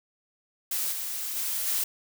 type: noise with level steps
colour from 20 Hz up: blue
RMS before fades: -29 / -33 / -30 / -27 dBFS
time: 0.71-1.84 s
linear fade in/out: 5 ms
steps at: 0.91 / 1.35 / 1.66 s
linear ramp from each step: 20 ms
effects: none